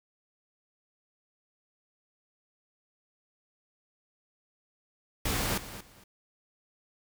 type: noise with echo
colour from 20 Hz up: pink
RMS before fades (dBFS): -30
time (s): 5.25-5.58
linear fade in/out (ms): 5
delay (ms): 230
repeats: 2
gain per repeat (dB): -13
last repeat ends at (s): 6.04
effects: none

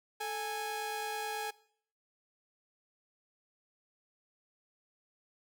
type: tone pair together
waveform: sawtooth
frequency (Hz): 437.9 / 826.6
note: A4 / G#5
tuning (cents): -8 / -8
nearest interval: major seventh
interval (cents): 1100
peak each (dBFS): -37 / -33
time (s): 0.2-1.51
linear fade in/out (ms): 10
effects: noise-tail reverb RT60 0.6 s tail -21 dB re dry

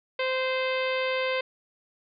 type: harmonic tone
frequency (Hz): 519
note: C5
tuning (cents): -14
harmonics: 1 / 2 / 3 / 4 / 5 / 6 / 7 / 8 / 9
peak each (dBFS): -27 / -34 / -36 / -33 / -35 / -39 / -41 / -47 / -45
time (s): 0.19-1.41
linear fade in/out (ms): 5
effects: none

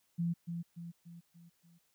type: tone with echo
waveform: sine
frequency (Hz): 170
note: F3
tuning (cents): -46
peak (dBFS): -30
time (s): 0.18-0.34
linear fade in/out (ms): 20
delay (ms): 290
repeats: 5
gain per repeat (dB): -6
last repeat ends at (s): 1.79
effects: white hiss -75 dBFS RMS until 1.94 s

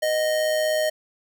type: tone with amplitude modulation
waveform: square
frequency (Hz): 620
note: D#5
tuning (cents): -6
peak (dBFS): -19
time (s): 0.02-0.9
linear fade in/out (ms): 10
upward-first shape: sine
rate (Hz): 116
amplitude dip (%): 40
effects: none

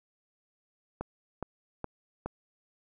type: click train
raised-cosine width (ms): 1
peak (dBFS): -20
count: 4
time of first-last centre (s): 1.01-2.26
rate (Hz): 2.4
effects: none

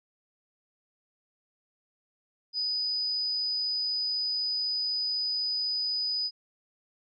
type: tone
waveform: sine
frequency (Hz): 4978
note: D#8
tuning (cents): 0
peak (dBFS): -27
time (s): 2.53-6.31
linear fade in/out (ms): 50
effects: none

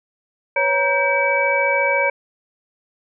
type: tone cluster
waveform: sine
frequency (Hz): 502 / 556 / 942 / 1573 / 2289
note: B4 / C#5 / A#5 / G6 / D7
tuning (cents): +28 / +5 / +18 / +6 / -45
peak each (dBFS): -28 / -20 / -22 / -25 / -19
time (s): 0.56-2.1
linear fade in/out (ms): 5
effects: none

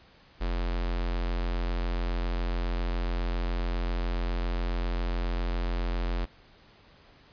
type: tone with notch filter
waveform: square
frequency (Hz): 43.65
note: F1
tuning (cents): 0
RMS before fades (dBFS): -29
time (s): 0.4-6.26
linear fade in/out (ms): 20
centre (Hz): 99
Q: 0.68
effects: pink hiss -57 dBFS RMS until 7.32 s + resampled to 11025 Hz

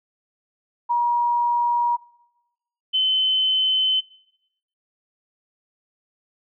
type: tone pair in turn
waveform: sine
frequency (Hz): 955 / 3054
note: A#5 / G7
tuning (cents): +42 / -46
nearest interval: octave + minor sixth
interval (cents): 2012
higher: second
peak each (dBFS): -17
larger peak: neither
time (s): 0.89-1.97 / 2.93-4.01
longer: neither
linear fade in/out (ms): 20
effects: noise-tail reverb RT60 0.9 s tail -21 dB re dry

